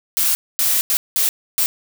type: noise bursts at uneven times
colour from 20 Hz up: blue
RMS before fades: -17 dBFS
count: 5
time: 0.17-0.35 / 0.59-0.81 / 0.9-0.97 / 1.16-1.29 / 1.58-1.66 s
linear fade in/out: 0 ms
effects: none